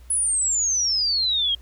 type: exponential sweep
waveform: sine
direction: down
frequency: 10360 to 3188 Hz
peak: -19 dBFS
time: 0.1-1.55 s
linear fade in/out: 5 ms
effects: added 60 Hz sine -43 dBFS peak until 1.61 s + pink hiss -57 dBFS RMS until 1.61 s